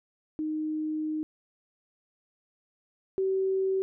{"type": "tone pair in turn", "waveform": "sine", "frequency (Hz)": [309.5, 382.5], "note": ["D#4", "G4"], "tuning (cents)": [-9, -42], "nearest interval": "major third", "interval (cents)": 367, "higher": "second", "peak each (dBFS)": [-28, -24], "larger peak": "second", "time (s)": [[0.39, 1.23], [3.18, 3.82]], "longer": "first", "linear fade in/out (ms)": 0, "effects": []}